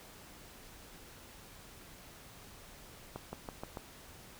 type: accelerating click train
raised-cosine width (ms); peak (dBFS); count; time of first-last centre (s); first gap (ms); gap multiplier
1; -26; 5; 3.16-3.772; 170; 0.93
effects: pink hiss -54 dBFS RMS until 4.39 s